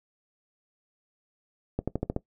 accelerating click train, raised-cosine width 2 ms, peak -14 dBFS, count 6, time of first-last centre 1.79-2.164 s, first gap 86 ms, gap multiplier 0.93, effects noise-tail reverb RT60 0.1 s tail -18 dB re dry

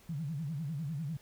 sine tone with vibrato, 151.4 Hz, D#3, 47 cents flat, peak -34 dBFS, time 0.09-1.17 s, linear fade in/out 5 ms, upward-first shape sine, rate 10 Hz, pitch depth 200 cents each way, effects pink hiss -61 dBFS RMS until 1.21 s

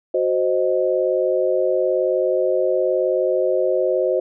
sine chord, C diminished, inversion second, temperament equal, 370 / 523.3 / 622.3 Hz, Gb4 / C5 / Eb5, 0 / 0 / 0 cents, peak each -21 / -19 / -22 dBFS, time 0.14-4.2 s, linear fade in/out 5 ms, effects none

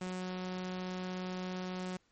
sawtooth tone, 183.6 Hz, F#3, 13 cents flat, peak -33 dBFS, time 0.01-1.97 s, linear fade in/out 5 ms, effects pink hiss -73 dBFS RMS until 2.11 s + MP3 32 kbps

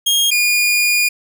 sawtooth tone pair in turn, 3249 / 2434 Hz, G#7 / D#7, -39 / -39 cents, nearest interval perfect fourth, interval 500 cents, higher first, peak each -9 dBFS, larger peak neither, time 0.06-0.31 / 0.31-1.09 s, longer second, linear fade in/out 10 ms, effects none

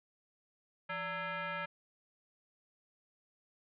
sine tone with frequency modulation, 169.1 Hz, E3, 44 cents sharp, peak -36 dBFS, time 0.89-1.66 s, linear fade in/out 10 ms, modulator 747 Hz, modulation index 2.9, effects none

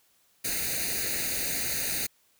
white noise with comb filter, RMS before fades -30 dBFS, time 0.44-2.07 s, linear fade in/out 10 ms, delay 0.46 ms, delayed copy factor +0.85, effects white hiss -66 dBFS RMS until 2.39 s

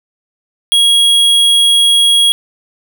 square tone, 3300 Hz, G#7, 12 cents flat, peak -7 dBFS, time 0.72-2.32 s, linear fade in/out 0 ms, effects none

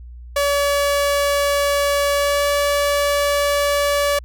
sawtooth tone with pitch glide, 570 to 574.3 Hz, C#5 to D5, +48 to -39 cents, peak -12 dBFS, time 0.36-4.19 s, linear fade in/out 5 ms, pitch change +13 cents, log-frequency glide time 2.15-2.47 s, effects added 60 Hz sine -34 dBFS peak until 4.24 s

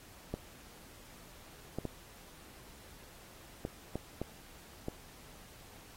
clicks, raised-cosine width 2 ms, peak -22 dBFS, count 7, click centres 0.34 / 1.786 / 1.853 / 3.651 / 3.956 / 4.216 / 4.884 s, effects pink hiss -56 dBFS RMS until 5.96 s + AAC 48 kbps

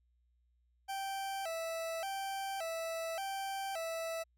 40% pulse tone with vibrato, 716 Hz, F5, 43 cents sharp, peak -36 dBFS, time 0.88-4.24 s, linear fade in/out 20 ms, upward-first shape square, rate 0.87 Hz, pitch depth 150 cents each way, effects added 60 Hz sine -70 dBFS peak until 4.37 s

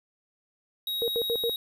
square tone, 3798 Hz, A#7, 32 cents sharp, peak -29 dBFS, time 0.87-1.56 s, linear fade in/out 2 ms
sine tone bursts, 466.2 Hz, A#4, in tune, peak -25 dBFS, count 4, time 1.02-1.496 s, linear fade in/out 0 ms, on 59 ms, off 80 ms
effects none

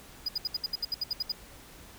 triangle tone bursts, 4937 Hz, D#8, 14 cents flat, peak -26 dBFS, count 12, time 0.26-1.32 s, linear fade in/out 5 ms, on 26 ms, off 68 ms, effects added 60 Hz sine -60 dBFS peak until 1.98 s + pink hiss -51 dBFS RMS until 1.98 s

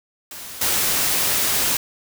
white noise with level steps, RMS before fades -35 / -20 dBFS, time 0.31-1.77 s, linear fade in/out 2 ms, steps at 0.61 s, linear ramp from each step 5 ms, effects none

